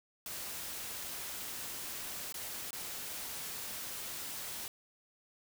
white noise with dropouts, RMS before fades -42 dBFS, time 0.26-4.68 s, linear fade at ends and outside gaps 1 ms, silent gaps 2.325-2.342 / 2.707-2.73 s, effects none

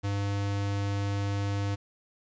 square tone, 100.4 Hz, G2, 42 cents sharp, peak -28 dBFS, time 0.03-1.76 s, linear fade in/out 20 ms, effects resampled to 16000 Hz + 10-bit

